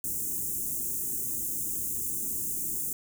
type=band-stop noise; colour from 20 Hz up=white; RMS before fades=-32 dBFS; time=0.04-2.93 s; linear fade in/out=2 ms; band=390 to 6700 Hz; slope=48 dB/octave; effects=none